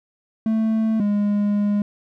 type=tone pair in turn; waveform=triangle; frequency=221.1 / 205.6 Hz; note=A3 / G#3; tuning=+9 / -17 cents; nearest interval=minor second; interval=126 cents; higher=first; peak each=-15 dBFS; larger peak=neither; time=0.46-1 / 1-1.82 s; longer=second; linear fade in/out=2 ms; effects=none